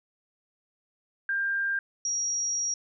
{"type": "tone pair in turn", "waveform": "sine", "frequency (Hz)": [1595, 5684], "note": ["G6", "F8"], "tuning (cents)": [30, 30], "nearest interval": "octave + minor seventh", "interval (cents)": 2200, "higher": "second", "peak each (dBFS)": [-25, -26], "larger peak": "first", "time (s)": [[1.29, 1.79], [2.05, 2.74]], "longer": "second", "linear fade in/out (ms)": 2, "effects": []}